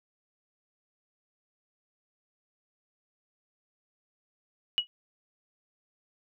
sine tone with exponential decay, 2914 Hz, F#7, 27 cents flat, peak -18 dBFS, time 4.78-4.87 s, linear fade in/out 0 ms, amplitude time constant 18 ms, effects none

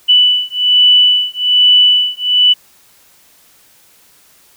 sine beating tone pair, 2974 / 2975.2 Hz, F#7 / F#7, +8 / +9 cents, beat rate 1.2 Hz, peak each -10 dBFS, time 0.08-2.54 s, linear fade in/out 20 ms, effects white hiss -48 dBFS RMS until 4.56 s

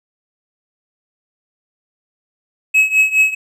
triangle tone with tremolo, 2567 Hz, E7, 47 cents flat, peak -5 dBFS, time 2.74-3.35 s, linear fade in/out 10 ms, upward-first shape triangle, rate 4.8 Hz, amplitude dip 90%, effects none

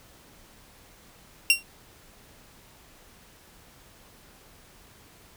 sawtooth tone with exponential decay, 2750 Hz, F7, 27 cents flat, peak -9 dBFS, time 1.5-1.63 s, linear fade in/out 1 ms, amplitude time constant 27 ms, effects pink hiss -54 dBFS RMS until 5.36 s

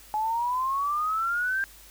sine exponential sweep, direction up, 845 to 1600 Hz, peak -24 dBFS, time 0.14-1.64 s, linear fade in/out 0 ms, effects added 50 Hz sine -54 dBFS peak until 1.9 s + white hiss -51 dBFS RMS until 1.9 s

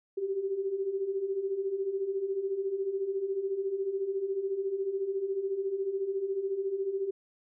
sine beating tone pair, 378.4 / 392.4 Hz, F#4 / G4, +39 / +2 cents, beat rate 14 Hz, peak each -36 / -30 dBFS, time 0.17-7.11 s, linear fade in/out 10 ms, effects none

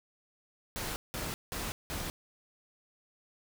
pink noise bursts, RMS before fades -37 dBFS, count 4, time 0.76-2.1 s, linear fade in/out 0 ms, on 200 ms, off 180 ms, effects none

